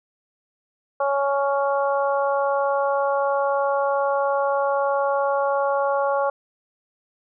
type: harmonic tone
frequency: 278.7 Hz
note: C#4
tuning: 9 cents sharp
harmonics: 2 / 3 / 4 / 5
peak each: -21 / -25 / -26 / -31 dBFS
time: 1-6.3 s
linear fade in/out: 5 ms
effects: none